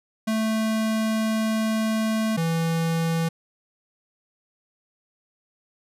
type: tone pair in turn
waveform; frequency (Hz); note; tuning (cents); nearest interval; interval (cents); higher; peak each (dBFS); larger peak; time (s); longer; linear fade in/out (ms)
square; 220 / 164.81; A3 / E3; 0 / 0; perfect fourth; 500; first; -22; neither; 0.27-2.37 / 2.37-3.29; first; 10
effects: resampled to 32000 Hz